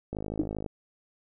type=click train; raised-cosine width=2 ms; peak=-21 dBFS; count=29; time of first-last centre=0.13-0.662 s; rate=52.6 Hz
type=tone with exponential decay; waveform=sine; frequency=309.9 Hz; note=D#4; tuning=7 cents flat; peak=-18 dBFS; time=0.39-0.48 s; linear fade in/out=5 ms; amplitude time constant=19 ms
effects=none